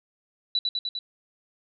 sine tone with echo, 3951 Hz, B7, in tune, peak -21 dBFS, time 0.55-0.59 s, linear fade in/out 2 ms, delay 100 ms, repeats 4, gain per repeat -2 dB, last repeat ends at 0.99 s, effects none

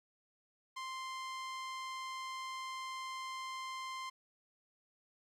sawtooth tone, 1046.5 Hz, C6, in tune, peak -37 dBFS, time 0.76-4.1 s, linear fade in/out 10 ms, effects low-pass 7000 Hz 12 dB/octave + 12-bit

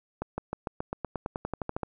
accelerating click train, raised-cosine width 1 ms, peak -17 dBFS, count 16, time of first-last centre 0.22-1.833 s, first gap 160 ms, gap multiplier 0.94, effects none

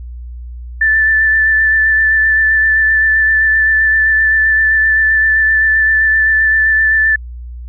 sine tone with vibrato, 1760 Hz, A6, in tune, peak -8 dBFS, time 0.81-7.16 s, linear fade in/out 5 ms, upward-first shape sine, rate 7.7 Hz, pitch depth 15 cents each way, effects added 60 Hz sine -25 dBFS peak until 7.68 s

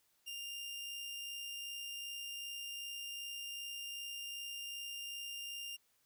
sawtooth tone with amplitude modulation, 2800 Hz, F7, 4 cents sharp, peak -38 dBFS, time 0.26-5.77 s, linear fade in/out 20 ms, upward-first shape sine, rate 62.6 Hz, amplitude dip 30%, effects white hiss -75 dBFS RMS until 6.05 s

